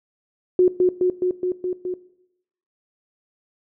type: tone with echo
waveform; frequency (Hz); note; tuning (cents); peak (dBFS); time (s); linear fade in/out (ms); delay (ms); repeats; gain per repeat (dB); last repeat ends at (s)
sine; 364.2; F#4; -27; -11; 0.59-0.68; 2; 210; 6; -2; 1.94
effects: noise-tail reverb RT60 0.8 s tail -18 dB re dry